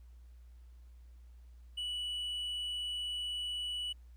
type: tone with tanh clipping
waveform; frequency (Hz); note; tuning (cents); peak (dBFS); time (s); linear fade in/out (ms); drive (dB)
triangle; 2952; F#7; -5; -36; 1.77-3.93; 10; 7
effects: added 60 Hz sine -52 dBFS peak until 4.16 s + pink hiss -75 dBFS RMS until 4.16 s